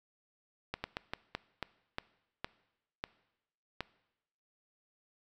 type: slowing click train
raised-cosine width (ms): 0.3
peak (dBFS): -19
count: 10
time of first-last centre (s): 0.74-3.806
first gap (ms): 100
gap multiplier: 1.29
effects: noise-tail reverb RT60 0.9 s tail -20 dB re dry